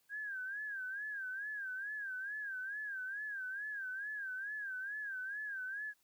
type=tone with vibrato; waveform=sine; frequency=1610 Hz; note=G6; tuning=46 cents sharp; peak=-39 dBFS; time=0.09-5.94 s; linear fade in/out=50 ms; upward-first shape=sine; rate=2.3 Hz; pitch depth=120 cents each way; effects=white hiss -75 dBFS RMS until 6.03 s